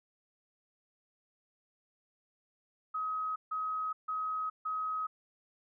sine tone bursts, 1268 Hz, D#6, 32 cents sharp, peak -32 dBFS, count 4, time 2.94-5.07 s, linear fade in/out 10 ms, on 420 ms, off 150 ms, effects none

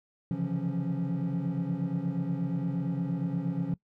triangle tone cluster, 135.1 / 143 / 168.1 / 176.6 / 275.9 Hz, C#3 / D3 / E3 / F3 / C#4, -44 / -46 / +34 / +20 / -8 cents, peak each -34 / -36 / -30 / -30 / -33 dBFS, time 0.31-3.74 s, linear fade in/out 2 ms, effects noise-tail reverb RT60 0.1 s tail -23 dB re dry + tanh soft clip ceiling -20 dBFS

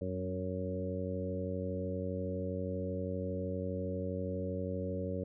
harmonic tone with a mistuned harmonic, 92.5 Hz, F#2, in tune, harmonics 1 / 2 / 3 / 4 / 5 / 6, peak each -39 / -40 / -43 / -46 / -41 / -41 dBFS, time 0.01-5.24 s, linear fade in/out 5 ms, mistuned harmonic 2, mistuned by +18 cents, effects none

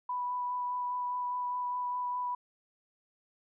sine tone with vibrato, 987.8 Hz, B5, in tune, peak -31 dBFS, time 0.09-2.35 s, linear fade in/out 5 ms, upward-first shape sine, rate 4.9 Hz, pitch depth 10 cents each way, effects none

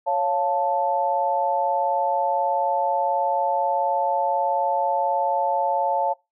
sine chord, Db augmented, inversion none, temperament equal, 554.4 / 698.5 / 880 Hz, Db5 / F5 / A5, 0 / 0 / 0 cents, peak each -25 / -25 / -22 dBFS, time 0.06-6.14 s, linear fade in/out 20 ms, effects noise-tail reverb RT60 0.2 s tail -21 dB re dry

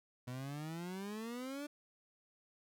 30% pulse exponential sweep, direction up, 122.1 to 297.4 Hz, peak -39 dBFS, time 0.27-1.67 s, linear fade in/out 10 ms, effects none

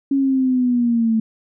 sine linear sweep, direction down, 277.2 to 220 Hz, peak -14 dBFS, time 0.11-1.2 s, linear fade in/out 5 ms, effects none

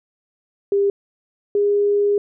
sine tone pair in turn, 400.1 / 408.3 Hz, G4 / G#4, +35 / -29 cents, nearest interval unison, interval 36 cents, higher second, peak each -14 dBFS, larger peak neither, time 0.72-0.9 / 1.55-2.18 s, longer second, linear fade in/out 2 ms, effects none

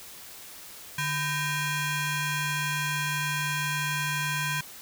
20% pulse ring-modulated tone, 856 Hz, A5, 48 cents flat, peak -19 dBFS, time 0.98-4.61 s, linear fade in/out 5 ms, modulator 707 Hz, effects white hiss -45 dBFS RMS until 4.81 s

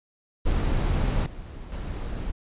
brown noise with level steps, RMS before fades -23 / -38 / -31 dBFS, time 0.45-2.32 s, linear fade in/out 20 ms, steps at 1.26 / 1.72 s, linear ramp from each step 2 ms, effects resampled to 8000 Hz

